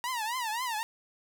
sawtooth tone with vibrato, 938 Hz, A#5, 11 cents sharp, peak -27 dBFS, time 0.04-0.83 s, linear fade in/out 0 ms, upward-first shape triangle, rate 3.8 Hz, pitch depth 200 cents each way, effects none

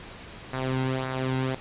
sawtooth tone with flanger, 130.6 Hz, C3, 3 cents flat, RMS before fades -28 dBFS, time 0.53-1.55 s, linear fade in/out 5 ms, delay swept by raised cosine 0.31 to 1.71 ms, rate 1.8 Hz, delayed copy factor -0.6, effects pink hiss -43 dBFS RMS until 1.6 s + resampled to 8000 Hz

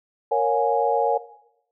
sine chord, Bb minor seventh, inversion none, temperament equal with one note detuned, 466.2 / 554.4 / 716.4 / 830.6 Hz, Bb4 / Db5 / F5 / Ab5, 0 / 0 / +44 / 0 cents, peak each -23 / -24 / -27 / -22 dBFS, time 0.31-1.18 s, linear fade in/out 10 ms, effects noise-tail reverb RT60 0.8 s tail -17 dB re dry

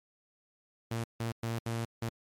sawtooth tone bursts at uneven times, 115.2 Hz, A#2, 20 cents flat, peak -28 dBFS, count 5, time 0.91-1.04 / 1.2-1.32 / 1.43-1.59 / 1.66-1.85 / 2.02-2.09 s, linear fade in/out 5 ms, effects MP3 64 kbps

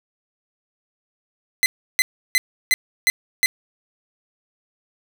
sawtooth tone bursts, 2041 Hz, C7, 44 cents flat, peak -10 dBFS, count 6, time 1.63-3.46 s, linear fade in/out 0 ms, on 30 ms, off 330 ms, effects 7-bit

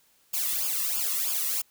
blue noise with flanger, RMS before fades -28 dBFS, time 0.33-1.62 s, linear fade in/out 10 ms, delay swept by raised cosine 0.5 to 1.33 ms, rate 3.1 Hz, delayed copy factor -1, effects white hiss -64 dBFS RMS until 1.7 s

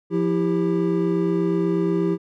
triangle tone cluster, 174 / 328.2 / 396.5 Hz, F3 / E4 / G4, -6 / -8 / +20 cents, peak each -21 dBFS, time 0.1-2.18 s, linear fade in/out 50 ms, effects none

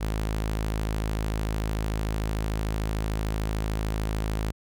sawtooth tone, 53.4 Hz, G#1, 49 cents sharp, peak -22 dBFS, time 0-4.52 s, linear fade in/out 20 ms, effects none

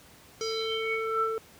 square tone with low-pass filter sweep, 445.5 Hz, A4, 22 cents sharp, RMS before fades -30 dBFS, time 0.41-1.38 s, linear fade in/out 0 ms, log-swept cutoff 5600 to 990 Hz, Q 7, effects pink hiss -54 dBFS RMS until 1.59 s + high-pass 60 Hz 12 dB/octave

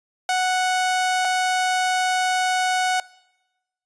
sawtooth tone pair in turn, 739 / 739 Hz, F#5 / F#5, -2 / -2 cents, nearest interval unison, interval 0 cents, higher neither, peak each -15 dBFS, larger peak neither, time 0.29-1.25 / 1.25-3 s, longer second, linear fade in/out 2 ms, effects noise-tail reverb RT60 1.0 s tail -22 dB re dry + resampled to 22050 Hz

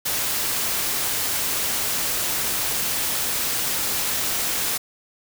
white noise, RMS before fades -24 dBFS, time 0.05-4.78 s, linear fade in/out 10 ms, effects none

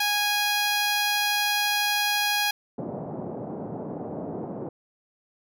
10% pulse tone, 826 Hz, G#5, 10 cents flat, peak -14 dBFS, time 0-2.51 s, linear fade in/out 5 ms
pink band-pass noise, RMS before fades -34 dBFS, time 2.78-4.69 s, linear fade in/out 5 ms, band 140 to 740 Hz, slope 24 dB/octave
effects none

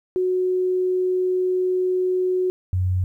sine tone pair in turn, 367.8 / 91.95 Hz, F#4 / F#2, -10 / -10 cents, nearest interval 2 octaves, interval 2400 cents, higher first, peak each -18 dBFS, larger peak neither, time 0.16-2.5 / 2.73-3.04 s, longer first, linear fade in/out 0 ms, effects 10-bit

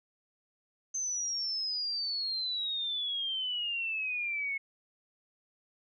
sine exponential sweep, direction down, 6272 to 2180 Hz, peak -31 dBFS, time 0.94-4.58 s, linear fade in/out 10 ms, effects none

